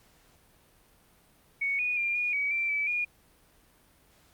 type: tone with pitch steps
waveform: sine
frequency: 2225 / 2465 / 2392 / 2443 / 2268 / 2348 / 2303 / 2434 Hz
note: C#7 / D#7 / D7 / D#7 / C#7 / D7 / D7 / D#7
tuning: +6 / -17 / +31 / -32 / +39 / -1 / -34 / -39 cents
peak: -26 dBFS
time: 1.61-3.05 s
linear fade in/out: 10 ms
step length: 180 ms
effects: pink hiss -62 dBFS RMS until 4.33 s + Opus 48 kbps